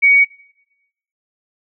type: tone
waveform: sine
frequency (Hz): 2246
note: C#7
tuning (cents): +22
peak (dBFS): -7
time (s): 0.02-0.25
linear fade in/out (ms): 20
effects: noise-tail reverb RT60 0.9 s tail -22 dB re dry